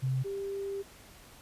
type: tone pair in turn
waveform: sine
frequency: 130.9 / 395.1 Hz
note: C3 / G4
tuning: +1 / +14 cents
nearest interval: octave + perfect fifth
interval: 1913 cents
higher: second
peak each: -27 / -33 dBFS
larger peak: first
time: 0.02-0.24 / 0.24-0.83 s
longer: second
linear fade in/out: 20 ms
effects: pink hiss -54 dBFS RMS until 1.41 s + resampled to 32000 Hz